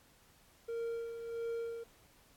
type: tone with tremolo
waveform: triangle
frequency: 463.1 Hz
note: A#4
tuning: 11 cents flat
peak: -33 dBFS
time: 0.68-1.84 s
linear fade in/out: 10 ms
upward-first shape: sine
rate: 1.5 Hz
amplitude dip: 55%
effects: pink hiss -65 dBFS RMS until 2.36 s + AAC 64 kbps